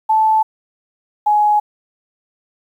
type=tone pair in turn; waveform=sine; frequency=874 / 838.5 Hz; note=A5 / G#5; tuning=-12 / +16 cents; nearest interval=minor second; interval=72 cents; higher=first; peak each=-10 dBFS; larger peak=neither; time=0.09-0.43 / 1.26-1.6 s; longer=neither; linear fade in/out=10 ms; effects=8-bit